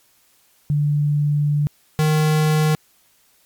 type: tone pair in turn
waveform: sine / square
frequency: 146.83 / 154.35 Hz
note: D3 / D#3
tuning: 0 / -14 cents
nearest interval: minor second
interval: 86 cents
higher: second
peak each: -15 dBFS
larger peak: neither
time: 0.7-1.67 / 1.99-2.75 s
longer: first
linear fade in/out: 0 ms
effects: white hiss -58 dBFS RMS until 3.45 s + MP3 96 kbps